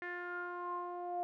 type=tone with low-pass filter sweep; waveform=sawtooth; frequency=353.3 Hz; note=F4; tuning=20 cents sharp; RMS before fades=-41 dBFS; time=0.02-1.23 s; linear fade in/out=0 ms; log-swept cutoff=1900 to 710 Hz; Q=8; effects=none